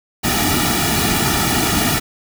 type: noise with comb filter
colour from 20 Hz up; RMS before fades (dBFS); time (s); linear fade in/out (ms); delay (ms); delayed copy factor
pink; -17; 0.23-2; 20; 1.9; -0.95
effects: none